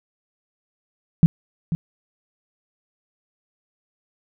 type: tone with echo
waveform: sine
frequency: 164.7 Hz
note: E3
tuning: 1 cent flat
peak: -7 dBFS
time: 1.23-1.26 s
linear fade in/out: 0 ms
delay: 490 ms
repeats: 1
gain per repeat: -12 dB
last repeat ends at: 1.75 s
effects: none